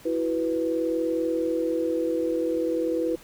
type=chord; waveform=sine; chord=E suspended second; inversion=none; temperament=equal; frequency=329.6 / 370 / 493.9 Hz; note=E4 / F#4 / B4; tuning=0 / 0 / 0 cents; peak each=-26 / -32 / -26 dBFS; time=0.05-3.16 s; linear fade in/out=10 ms; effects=pink hiss -50 dBFS RMS until 3.23 s